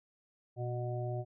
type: harmonic tone with a mistuned harmonic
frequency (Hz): 122.6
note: B2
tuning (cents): -12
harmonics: 1 / 3 / 5 / 6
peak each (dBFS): -35 / -42 / -42 / -45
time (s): 0.56-1.25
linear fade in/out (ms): 50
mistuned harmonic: 1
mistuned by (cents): -30
effects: none